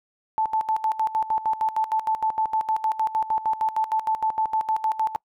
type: tone with tremolo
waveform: sine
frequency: 877 Hz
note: A5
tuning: 6 cents flat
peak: -19 dBFS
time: 0.38-5.16 s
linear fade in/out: 0 ms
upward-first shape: square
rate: 6.5 Hz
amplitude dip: 80%
effects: noise-tail reverb RT60 0.1 s tail -26 dB re dry